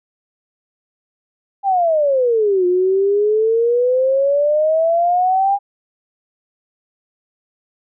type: exponential two-way sweep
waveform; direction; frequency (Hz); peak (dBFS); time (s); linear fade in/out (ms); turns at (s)
sine; down then up; 809 to 354.8 to 809; -12; 1.63-5.59; 50; 2.66
effects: none